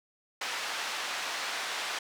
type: band-pass noise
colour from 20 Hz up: pink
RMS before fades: -35 dBFS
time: 0.41-1.99 s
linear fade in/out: 5 ms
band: 950 to 5400 Hz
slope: 12 dB/octave
effects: none